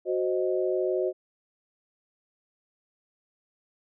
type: chord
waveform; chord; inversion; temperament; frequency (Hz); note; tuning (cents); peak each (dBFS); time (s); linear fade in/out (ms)
sine; C diminished; second; equal; 370 / 523.3 / 622.3; Gb4 / C5 / Eb5; 0 / 0 / 0; -26 / -30 / -30; 0.05-1.13; 50
effects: none